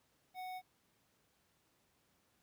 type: tone with notch filter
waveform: square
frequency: 740 Hz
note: F#5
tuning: in tune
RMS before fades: -45 dBFS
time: 0.34-0.62 s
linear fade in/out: 50 ms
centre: 7400 Hz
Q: 0.69
effects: pink hiss -75 dBFS RMS until 2.42 s + high-pass 80 Hz 12 dB/octave

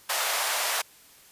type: high-pass noise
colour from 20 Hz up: pink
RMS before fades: -27 dBFS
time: 0.09-0.82 s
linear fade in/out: 10 ms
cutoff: 670 Hz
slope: 24 dB/octave
effects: white hiss -54 dBFS RMS until 1.31 s + resampled to 32000 Hz

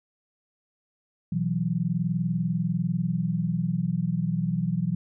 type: chord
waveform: sine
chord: B suspended fourth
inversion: none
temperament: equal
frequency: 123.47 / 164.81 / 185 Hz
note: B2 / E3 / F#3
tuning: 0 / 0 / 0 cents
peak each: -31 / -26 / -28 dBFS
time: 1.32-4.95 s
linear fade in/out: 5 ms
effects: none

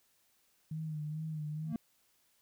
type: tone with vibrato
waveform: sine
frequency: 154.5 Hz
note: D#3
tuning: 12 cents flat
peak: -36 dBFS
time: 0.71-1.73 s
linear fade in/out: 5 ms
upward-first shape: sine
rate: 2.3 Hz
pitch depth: 47 cents each way
type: tone with exponential growth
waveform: triangle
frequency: 229.1 Hz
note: A#3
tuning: 30 cents flat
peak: -27 dBFS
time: 1.62-1.76 s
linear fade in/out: 2 ms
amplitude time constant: 29 ms
effects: white hiss -72 dBFS RMS until 2.41 s

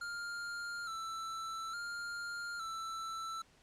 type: tone with vibrato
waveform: square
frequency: 1365 Hz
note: F6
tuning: 40 cents flat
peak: -40 dBFS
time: 0.01-3.42 s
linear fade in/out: 5 ms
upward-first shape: square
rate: 0.58 Hz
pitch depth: 47 cents each way
effects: pink hiss -66 dBFS RMS until 3.62 s + low-pass 8000 Hz 12 dB/octave

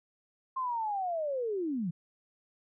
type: linear sweep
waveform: sine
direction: down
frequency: 1065 to 155.56 Hz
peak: -30 dBFS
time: 0.56-1.91 s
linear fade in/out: 10 ms
effects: none

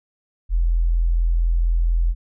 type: tone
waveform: sine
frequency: 42.13 Hz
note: E1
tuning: 38 cents sharp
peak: -15 dBFS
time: 0.49-2.15 s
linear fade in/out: 50 ms
effects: none

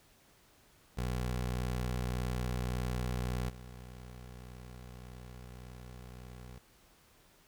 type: tone with level steps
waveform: 20% pulse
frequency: 61.74 Hz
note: B1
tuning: in tune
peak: -28 / -42 dBFS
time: 0.97-6.59 s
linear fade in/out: 10 ms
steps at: 3.49 s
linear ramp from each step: 10 ms
effects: pink hiss -64 dBFS RMS until 7.47 s

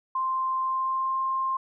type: tone with pitch glide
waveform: sine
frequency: 1046.5 to 1057.4 Hz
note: C6 to C6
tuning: 0 to +18 cents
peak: -24 dBFS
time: 0.15-1.57 s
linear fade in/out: 5 ms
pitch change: +18 cents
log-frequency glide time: 0.61-1.19 s
effects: none

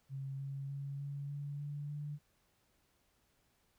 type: tone with pitch steps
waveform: sine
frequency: 135.9 / 137.72 / 139.56 / 141.43 / 143.32 / 145.23 / 147.18 Hz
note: C#3 / C#3 / C#3 / C#3 / D3 / D3 / D3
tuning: -34 / -11 / +12 / +35 / -42 / -19 / +4 cents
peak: -39 dBFS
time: 0.09-2.19 s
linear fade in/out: 50 ms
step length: 300 ms
effects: pink hiss -75 dBFS RMS until 3.78 s

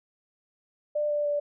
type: tone with pitch steps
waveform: sine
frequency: 595 / 589.2 / 583.4 Hz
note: D5 / D5 / D5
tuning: +22 / +6 / -12 cents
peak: -24 dBFS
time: 0.95-1.4 s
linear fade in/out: 10 ms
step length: 150 ms
effects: none

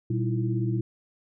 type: tone cluster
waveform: sine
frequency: 120.9 / 195.8 / 320 / 337 Hz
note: B2 / G3 / D#4 / E4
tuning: -36 / -2 / +49 / +38 cents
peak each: -25 / -33 / -34 / -32 dBFS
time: 0.1-0.81 s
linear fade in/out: 5 ms
effects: none

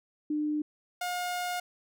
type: tone pair in turn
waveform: sine / sawtooth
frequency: 300.7 / 715.2 Hz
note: D4 / F5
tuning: +41 / +41 cents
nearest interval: octave + minor third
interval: 1500 cents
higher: second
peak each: -27 dBFS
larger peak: neither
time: 0.3-0.62 / 1.01-1.6 s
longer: second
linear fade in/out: 5 ms
effects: none

